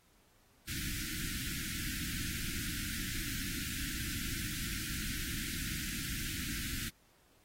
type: band-stop noise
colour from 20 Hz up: pink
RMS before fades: -39 dBFS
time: 0.67-6.9 s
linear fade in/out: 20 ms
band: 330 to 1400 Hz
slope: 96 dB/octave
effects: pink hiss -68 dBFS RMS until 7.44 s + AAC 48 kbps